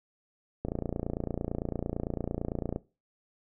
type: click train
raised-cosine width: 2 ms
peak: -18 dBFS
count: 62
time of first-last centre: 0.65-2.761 s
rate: 28.9 Hz
effects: noise-tail reverb RT60 0.3 s tail -19 dB re dry